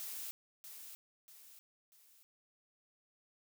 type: noise with echo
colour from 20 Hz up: blue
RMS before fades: -44 dBFS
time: 0-0.31 s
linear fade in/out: 0 ms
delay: 640 ms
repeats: 3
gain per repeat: -7 dB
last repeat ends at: 2.23 s
effects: none